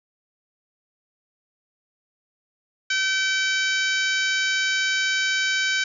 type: harmonic tone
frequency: 768 Hz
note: G5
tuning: 36 cents flat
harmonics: 2 / 3 / 4 / 5 / 6 / 7 / 8 / 9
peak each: -23 / -27 / -29 / -31 / -33 / -34 / -35 / -36 dBFS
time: 2.9-5.84 s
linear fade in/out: 5 ms
effects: none